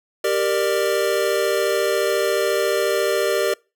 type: chord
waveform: square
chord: G minor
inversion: none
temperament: equal with one note detuned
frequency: 392 / 466.2 / 596.2 Hz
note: G4 / Bb4 / D5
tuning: 0 / 0 / +26 cents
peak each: -23 dBFS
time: 0.24-3.54 s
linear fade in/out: 5 ms
effects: noise-tail reverb RT60 0.3 s tail -26 dB re dry